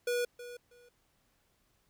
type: tone with echo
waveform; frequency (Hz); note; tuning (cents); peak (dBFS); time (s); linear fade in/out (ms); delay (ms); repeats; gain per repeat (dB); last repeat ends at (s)
square; 485.1; B4; -31; -30; 0.07-0.25; 5; 320; 2; -14; 0.89
effects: pink hiss -73 dBFS RMS until 1.89 s